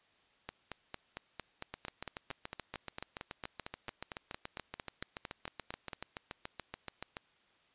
two click trains, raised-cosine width 0.3 ms, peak -24 / -24 dBFS, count 39 / 25, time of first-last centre 1.74-7.169 / 0.49-5.932 s, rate 7 / 4.41 Hz, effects white hiss -69 dBFS RMS until 7.74 s + resampled to 8000 Hz

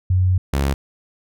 sine / sawtooth tone pair in turn, 92.1 / 69.26 Hz, F#2 / C#2, -7 / -1 cents, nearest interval perfect fourth, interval 494 cents, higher first, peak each -13 dBFS, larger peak neither, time 0.1-0.38 / 0.53-0.74 s, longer first, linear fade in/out 5 ms, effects none

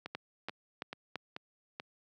two click trains, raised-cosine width 0.3 ms, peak -21 / -24 dBFS, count 4 / 5, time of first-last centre 0.15-1.157 / 0.06-1.799 s, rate 2.98 / 2.3 Hz, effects high-pass 150 Hz 12 dB/octave

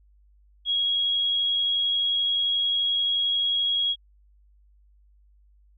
sine tone with amplitude modulation, 3305 Hz, G#7, 9 cents flat, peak -20 dBFS, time 0.65-3.96 s, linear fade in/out 50 ms, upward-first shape sine, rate 91.4 Hz, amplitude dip 25%, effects added 50 Hz sine -55 dBFS peak until 5.77 s

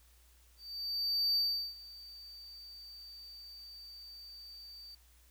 triangle tone with ADSR envelope, 4618 Hz, D8, 30 cents flat, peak -26 dBFS, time 0.57-4.95 s, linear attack 790 ms, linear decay 380 ms, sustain -21 dB, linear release 5 ms, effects added 60 Hz sine -62 dBFS peak until 5.3 s + white hiss -67 dBFS RMS until 5.3 s

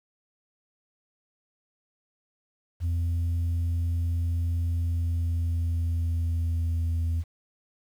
sine tone with pitch glide, 84.9 to 82.91 Hz, F2 to E2, -48 to +11 cents, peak -21 dBFS, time 2.8-7.24 s, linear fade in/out 50 ms, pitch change -41 cents, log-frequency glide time 4.68-7.1 s, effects tanh soft clip ceiling -23 dBFS + 9-bit

